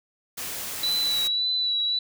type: noise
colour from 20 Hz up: white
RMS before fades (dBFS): -33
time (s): 0.37-1.28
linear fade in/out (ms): 10
type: tone with vibrato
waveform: sine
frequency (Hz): 3951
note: B7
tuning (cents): 0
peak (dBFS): -22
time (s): 0.83-1.99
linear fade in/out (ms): 5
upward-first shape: sine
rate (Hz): 1.8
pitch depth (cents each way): 26
effects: none